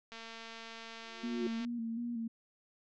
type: click train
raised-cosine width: 0.2 ms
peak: -30 dBFS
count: 348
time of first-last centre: 0.12-1.649 s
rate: 227 Hz
type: tone with exponential growth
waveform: sine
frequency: 359.5 Hz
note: F#4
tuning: 50 cents flat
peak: -31 dBFS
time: 1.01-1.47 s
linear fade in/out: 2 ms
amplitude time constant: 99 ms
type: tone with vibrato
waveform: sine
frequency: 233.1 Hz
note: A#3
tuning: in tune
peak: -35 dBFS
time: 1.23-2.28 s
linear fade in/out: 10 ms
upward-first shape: square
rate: 2.7 Hz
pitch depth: 38 cents each way
effects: low-pass 5000 Hz 12 dB/octave